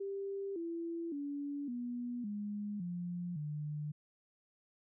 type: tone with pitch steps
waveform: sine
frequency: 394.5 / 335.6 / 285.5 / 242.8 / 206.6 / 175.73 / 149.49 Hz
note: G4 / E4 / D4 / B3 / G#3 / F3 / D3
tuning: +11 / +31 / -49 / -29 / -9 / +11 / +31 cents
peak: -37 dBFS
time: 0-3.92 s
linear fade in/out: 10 ms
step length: 560 ms
effects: none